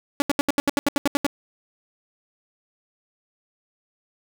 sawtooth tone bursts, 284.8 Hz, C#4, 47 cents sharp, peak -13 dBFS, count 12, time 0.2-1.265 s, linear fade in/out 0 ms, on 20 ms, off 75 ms, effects none

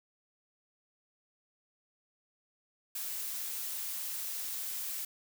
blue noise, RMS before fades -38 dBFS, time 2.95-5.05 s, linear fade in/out 5 ms, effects none

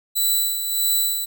5% pulse tone with tremolo, 3977 Hz, B7, 11 cents sharp, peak -9 dBFS, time 0.15-1.26 s, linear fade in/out 20 ms, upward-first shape sine, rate 1.6 Hz, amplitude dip 55%, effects none

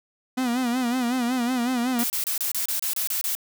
45% pulse tone with vibrato, 246.9 Hz, B3, in tune, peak -22 dBFS, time 0.37-2.04 s, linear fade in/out 10 ms, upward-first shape sine, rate 5.4 Hz, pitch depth 92 cents each way
blue noise bursts, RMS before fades -26 dBFS, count 10, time 1.99-3.351 s, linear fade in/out 0 ms, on 110 ms, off 29 ms
effects none

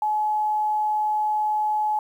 sine tone, 851 Hz, G#5, 42 cents sharp, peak -20 dBFS, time 0.02-1.99 s, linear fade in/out 2 ms, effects 9-bit

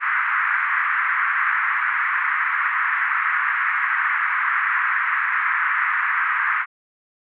white band-pass noise, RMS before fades -21 dBFS, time 0-6.66 s, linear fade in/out 50 ms, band 1100 to 2000 Hz, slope 48 dB/octave, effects none

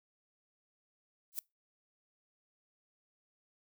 violet noise with exponential growth, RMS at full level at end -33 dBFS, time 1.32-1.39 s, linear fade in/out 0 ms, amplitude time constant 15 ms, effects noise-tail reverb RT60 0.2 s tail -24 dB re dry

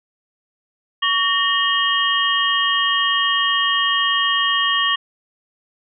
sine tone cluster, 1127 / 1840 / 2871 / 3192 Hz, C#6 / A#6 / F7 / G7, +28 / -23 / +47 / +31 cents, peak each -21 dBFS, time 1.02-4.96 s, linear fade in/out 10 ms, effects none

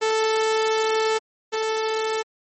sawtooth tone pair in turn, 440 / 440 Hz, A4 / A4, 0 / 0 cents, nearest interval unison, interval 0 cents, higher neither, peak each -15 / -18 dBFS, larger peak first, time 0.01-1.19 / 1.52-2.23 s, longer first, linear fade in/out 20 ms, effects MP3 32 kbps

